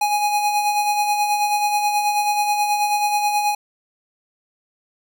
square tone with tremolo, 830.6 Hz, G#5, in tune, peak -16 dBFS, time 0.01-3.55 s, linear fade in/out 5 ms, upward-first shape sine, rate 9.3 Hz, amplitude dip 45%, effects none

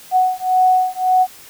sine beating tone pair, 740 / 741.8 Hz, F#5 / F#5, 0 / +4 cents, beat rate 1.8 Hz, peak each -15 dBFS, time 0.11-1.27 s, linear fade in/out 50 ms, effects white hiss -41 dBFS RMS until 1.49 s

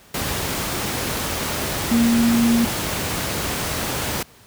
sine tone in noise, 233.1 Hz, A#3, in tune, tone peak -14 dBFS, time 1.91-2.65 s, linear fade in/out 5 ms, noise pink, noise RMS -24 dBFS, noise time 0.14-4.23 s, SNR +7 dB, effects pink hiss -49 dBFS RMS until 4.46 s + high-pass 60 Hz 12 dB/octave

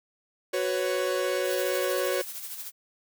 45% pulse chord, F# suspended fourth, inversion none, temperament equal with one note detuned, 370 / 497.3 / 554.4 Hz, F#4 / B4 / C#5, 0 / +12 / 0 cents, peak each -30 / -31 / -29 dBFS, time 0.53-2.22 s, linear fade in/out 10 ms
blue noise with tremolo, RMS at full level -36 dBFS, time 1.43-2.72 s, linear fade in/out 50 ms, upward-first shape sine, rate 13 Hz, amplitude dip 50%
effects none

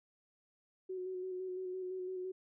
sine tone with vibrato, 370 Hz, F#4, in tune, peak -38 dBFS, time 0.89-2.32 s, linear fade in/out 10 ms, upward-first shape square, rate 5.9 Hz, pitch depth 20 cents each way, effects none

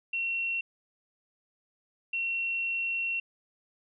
sine tone pair in turn, 2725 / 2725 Hz, F7 / F7, -43 / -43 cents, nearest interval unison, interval 0 cents, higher neither, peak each -28 dBFS, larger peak neither, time 0.13-0.61 / 2.13-3.2 s, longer second, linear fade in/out 5 ms, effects none

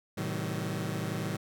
sawtooth chord, A diminished seventh, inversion none, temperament just, 110 / 132 / 158.4 / 190.08 Hz, A2 / C3 / Eb3 / Gb3, 0 / +16 / +31 / +47 cents, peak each -33 / -36 / -32 / -33 dBFS, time 0.17-1.37 s, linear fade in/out 10 ms, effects none

